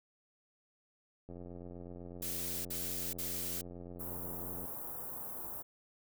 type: click train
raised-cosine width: 2 ms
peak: -35 dBFS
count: 297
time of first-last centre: 1.29-4.654 s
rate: 88 Hz
type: noise bursts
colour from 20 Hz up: blue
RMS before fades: -39 dBFS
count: 3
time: 2.22-3.614 s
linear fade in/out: 5 ms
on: 430 ms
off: 52 ms
type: band-stop noise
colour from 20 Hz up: white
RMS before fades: -43 dBFS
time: 3.99-5.63 s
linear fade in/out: 20 ms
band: 1100 to 12000 Hz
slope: 24 dB/octave
effects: none